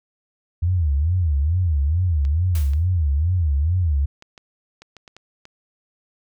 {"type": "tone with vibrato", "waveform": "sine", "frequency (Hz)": 80, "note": "D#2", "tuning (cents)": 49, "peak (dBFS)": -16, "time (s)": [0.62, 4.06], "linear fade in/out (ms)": 10, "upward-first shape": "sine", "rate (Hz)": 2.3, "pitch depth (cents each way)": 250}
{"type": "clicks", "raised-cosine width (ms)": 0.2, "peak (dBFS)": -25, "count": 9, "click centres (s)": [2.251, 2.735, 4.224, 4.378, 4.82, 4.967, 5.078, 5.166, 5.454]}
{"type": "noise with exponential decay", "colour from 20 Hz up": "white", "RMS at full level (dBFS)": -33, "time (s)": [2.55, 2.87], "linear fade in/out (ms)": 2, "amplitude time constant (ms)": 68}
{"effects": []}